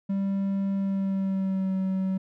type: tone with pitch glide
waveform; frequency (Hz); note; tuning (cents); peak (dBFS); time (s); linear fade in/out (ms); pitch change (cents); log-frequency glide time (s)
triangle; 196 to 189.65; G3 to F#3; 0 to +43; -22; 0.09-2.18; 10; -57; 0.76-1.75
effects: none